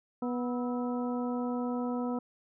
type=harmonic tone with a mistuned harmonic; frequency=245.2 Hz; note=B3; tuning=12 cents flat; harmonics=1 / 2 / 3 / 4 / 5; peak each=-31 / -37 / -41 / -43 / -45 dBFS; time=0.22-2.19 s; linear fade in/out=5 ms; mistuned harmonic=5; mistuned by=+100 cents; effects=none